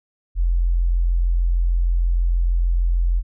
sine tone, 43.22 Hz, F1, 17 cents flat, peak -15 dBFS, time 0.35-3.23 s, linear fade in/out 50 ms, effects none

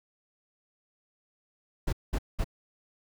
brown noise bursts, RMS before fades -27 dBFS, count 3, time 1.87-2.444 s, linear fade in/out 10 ms, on 58 ms, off 200 ms, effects none

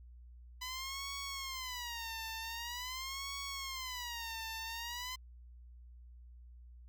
10% pulse tone with vibrato, 998 Hz, B5, 18 cents sharp, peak -32 dBFS, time 0.61-5.16 s, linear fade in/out 10 ms, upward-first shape sine, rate 0.45 Hz, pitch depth 190 cents each way, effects added 60 Hz sine -52 dBFS peak until 6.88 s

